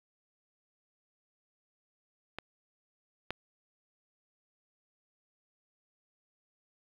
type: clicks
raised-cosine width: 0.3 ms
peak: -21 / -17 dBFS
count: 2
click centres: 2.386 / 3.306 s
effects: low-pass 4000 Hz 12 dB/octave + 8-bit